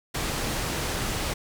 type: low-pass noise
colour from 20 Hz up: pink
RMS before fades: -29 dBFS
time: 0.14-1.34 s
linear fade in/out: 10 ms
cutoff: 11000 Hz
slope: 12 dB/octave
effects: none